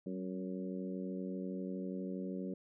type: harmonic tone with a mistuned harmonic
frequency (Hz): 92.5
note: F#2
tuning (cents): 0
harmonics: 2 / 3 / 4 / 5 / 6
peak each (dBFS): -40 / -44 / -46 / -48 / -50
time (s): 0.06-2.54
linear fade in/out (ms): 5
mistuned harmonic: 2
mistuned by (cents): +40
effects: none

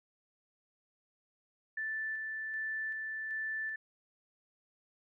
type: tone with tremolo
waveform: sine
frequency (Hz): 1760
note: A6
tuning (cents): 0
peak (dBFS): -34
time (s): 1.77-3.76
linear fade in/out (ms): 5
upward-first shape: square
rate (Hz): 1.3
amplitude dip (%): 25
effects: none

